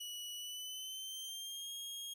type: tone with pitch glide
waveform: sawtooth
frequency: 2937 to 3259 Hz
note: F#7 to G#7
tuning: -13 to -33 cents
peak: -40 dBFS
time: 0-2.14 s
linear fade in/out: 10 ms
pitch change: +180 cents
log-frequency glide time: 0.35-1.72 s
effects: none